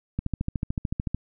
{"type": "click train", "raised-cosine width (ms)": 5, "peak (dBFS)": -14, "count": 14, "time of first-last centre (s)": [0.19, 1.146], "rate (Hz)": 13.6, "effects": []}